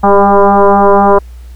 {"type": "tone with frequency modulation", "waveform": "sine", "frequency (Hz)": 198, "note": "G3", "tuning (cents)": 18, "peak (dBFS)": -3, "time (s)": [0.03, 1.19], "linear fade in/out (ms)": 10, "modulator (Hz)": 200, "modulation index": 4.7, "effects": ["added 60 Hz sine -27 dBFS peak until 1.55 s", "pink hiss -47 dBFS RMS until 1.55 s"]}